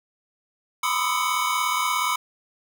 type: tone cluster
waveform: square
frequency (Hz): 988 / 1025 / 1208 / 1292 / 2239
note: B5 / C6 / D6 / E6 / C#7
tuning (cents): 0 / -36 / +48 / -35 / +17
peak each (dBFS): -29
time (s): 0.83-2.16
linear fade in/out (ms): 5
effects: none